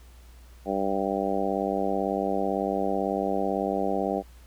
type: harmonic tone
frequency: 98 Hz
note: G2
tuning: in tune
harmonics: 2 / 3 / 4 / 5 / 6 / 7 / 8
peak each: -32 / -32 / -32 / -32 / -32 / -32 / -32 dBFS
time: 0.65-4.23 s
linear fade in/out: 50 ms
effects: added 60 Hz sine -47 dBFS peak until 4.46 s + pink hiss -58 dBFS RMS until 4.46 s